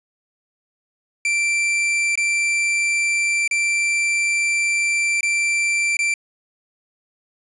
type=tone with dropouts; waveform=45% pulse; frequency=2349 Hz; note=D7; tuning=in tune; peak=-17 dBFS; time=1.25-6.14 s; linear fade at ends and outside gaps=2 ms; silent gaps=2.155-2.175 / 3.477-3.511 / 5.208-5.23 / 5.969-5.99 s; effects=resampled to 24000 Hz + 8-bit